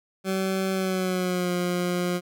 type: tone with pitch glide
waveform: 20% pulse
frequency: 190.6 to 177.84 Hz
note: G3 to F3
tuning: -48 to +32 cents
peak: -19 dBFS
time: 0.24-2.21 s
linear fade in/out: 50 ms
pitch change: -120 cents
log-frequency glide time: 0.72-1.52 s
effects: none